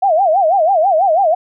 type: tone with vibrato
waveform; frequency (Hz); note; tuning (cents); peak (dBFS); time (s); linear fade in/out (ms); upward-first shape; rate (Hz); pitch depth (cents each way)
sine; 705; F5; +16; -9; 0.02-1.35; 10; sine; 6.1; 230
effects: none